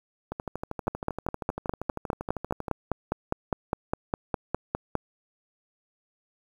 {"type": "two click trains", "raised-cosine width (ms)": 1, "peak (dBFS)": [-11, -18], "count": [21, 31], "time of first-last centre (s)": [[0.88, 4.953], [0.32, 2.682]], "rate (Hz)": [4.91, 12.7], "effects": ["8-bit"]}